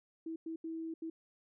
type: tone bursts at uneven times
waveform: sine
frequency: 325.3 Hz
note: E4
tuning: 23 cents flat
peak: -38 dBFS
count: 4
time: 0.26-0.36 / 0.46-0.56 / 0.64-0.94 / 1.02-1.1 s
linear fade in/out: 5 ms
effects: none